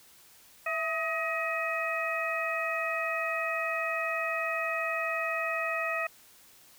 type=harmonic tone with a mistuned harmonic; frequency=632 Hz; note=D#5; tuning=27 cents sharp; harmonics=1 / 2 / 3 / 4; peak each=-34 / -34 / -34 / -34 dBFS; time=0.66-6.07 s; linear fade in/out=5 ms; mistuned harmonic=1; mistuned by=+78 cents; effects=white hiss -57 dBFS RMS until 6.78 s